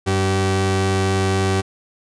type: tone pair together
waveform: sawtooth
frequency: 96.05 / 192.1 Hz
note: G2 / G3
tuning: -35 / -35 cents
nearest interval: octave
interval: 1200 cents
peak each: -14 dBFS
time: 0.06-1.62 s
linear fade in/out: 20 ms
effects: resampled to 22050 Hz